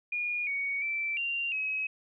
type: tone with pitch steps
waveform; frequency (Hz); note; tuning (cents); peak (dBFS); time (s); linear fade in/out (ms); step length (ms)
sine; 2435 / 2237 / 2332 / 2773 / 2552; D#7 / C#7 / D7 / F7 / D#7; -38 / +15 / -13 / -13 / +43; -29; 0.12-1.87; 5; 350
effects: none